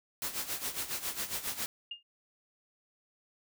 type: noise with tremolo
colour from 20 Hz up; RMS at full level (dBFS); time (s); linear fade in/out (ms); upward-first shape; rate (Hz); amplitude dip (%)
white; -34; 0.22-1.66; 0; sine; 7.3; 75
type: tone with exponential decay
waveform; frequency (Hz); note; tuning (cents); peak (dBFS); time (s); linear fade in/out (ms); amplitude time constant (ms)
sine; 2828; F7; +21; -34; 1.91-2.03; 5; 26
effects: none